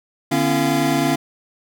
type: tone cluster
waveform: square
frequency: 148.3 / 245.5 / 274.9 / 338.1 / 688 Hz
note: D3 / B3 / C#4 / E4 / F5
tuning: +17 / -10 / -14 / +44 / -26 cents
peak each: -25 / -25 / -21 / -24 / -24 dBFS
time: 0.31-1.16 s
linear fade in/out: 10 ms
effects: none